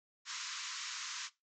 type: band-pass noise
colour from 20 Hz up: white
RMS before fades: -43 dBFS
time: 0.25-1.3 s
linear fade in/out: 50 ms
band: 970 to 7200 Hz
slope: 96 dB/octave
effects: noise-tail reverb RT60 0.2 s tail -18 dB re dry